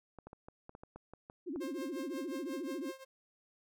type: clicks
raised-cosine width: 1 ms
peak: -35 dBFS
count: 11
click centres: 0.187 / 0.27 / 0.331 / 0.485 / 0.694 / 0.751 / 0.835 / 0.96 / 1.136 / 1.299 / 1.56 s
type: tone with vibrato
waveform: sine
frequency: 309.4 Hz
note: D#4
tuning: 10 cents flat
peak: -37 dBFS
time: 1.46-2.92 s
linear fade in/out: 20 ms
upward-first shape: sine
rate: 14 Hz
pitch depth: 300 cents each way
type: tone with tremolo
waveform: sawtooth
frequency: 531 Hz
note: C5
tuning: 25 cents sharp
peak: -38 dBFS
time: 1.6-3.05 s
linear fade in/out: 20 ms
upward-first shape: triangle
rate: 5.6 Hz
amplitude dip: 90%
effects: none